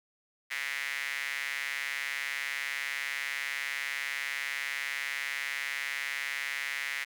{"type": "tone with high-pass filter", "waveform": "sawtooth", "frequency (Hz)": 140, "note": "C#3", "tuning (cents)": 18, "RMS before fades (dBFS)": -35, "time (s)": [0.5, 7.05], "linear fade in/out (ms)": 20, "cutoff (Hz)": 2000, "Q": 4.8, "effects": []}